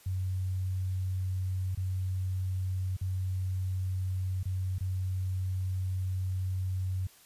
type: tone with dropouts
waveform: sine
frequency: 93.2 Hz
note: F#2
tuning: 13 cents sharp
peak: -29 dBFS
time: 0.06-7.07 s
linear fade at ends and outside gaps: 5 ms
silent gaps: 1.75-1.773 / 2.967-3.012 / 4.431-4.455 / 4.784-4.807 s
effects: white hiss -58 dBFS RMS until 7.25 s + resampled to 32000 Hz